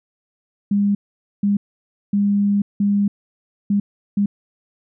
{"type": "tone bursts at uneven times", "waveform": "sine", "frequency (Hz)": 202.4, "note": "G#3", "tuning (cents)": -44, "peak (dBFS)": -14, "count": 6, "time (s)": [[0.71, 0.95], [1.43, 1.57], [2.13, 2.62], [2.8, 3.08], [3.7, 3.8], [4.17, 4.26]], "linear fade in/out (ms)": 5, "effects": []}